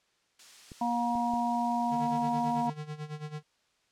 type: noise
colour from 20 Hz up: blue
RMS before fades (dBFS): -46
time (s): 0.39-2.68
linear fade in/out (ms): 5
type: clicks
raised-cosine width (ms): 3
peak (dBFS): -32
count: 3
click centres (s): 0.718 / 1.154 / 1.337
type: harmonic tone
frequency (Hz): 237.9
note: A#3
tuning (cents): +35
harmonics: 1 / 3 / 4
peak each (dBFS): -31 / -31 / -31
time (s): 0.81-2.7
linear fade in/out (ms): 5
type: tone with tremolo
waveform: square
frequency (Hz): 151.4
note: D#3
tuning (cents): -47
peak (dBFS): -35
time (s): 1.9-3.43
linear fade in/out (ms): 50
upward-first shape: sine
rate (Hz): 9.1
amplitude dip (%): 80
effects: white hiss -71 dBFS RMS until 3.91 s + low-pass 6000 Hz 12 dB/octave